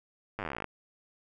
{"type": "slowing click train", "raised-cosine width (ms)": 0.5, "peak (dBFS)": -20, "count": 19, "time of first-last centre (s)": [0.39, 0.643], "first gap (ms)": 9, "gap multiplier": 1.05, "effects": []}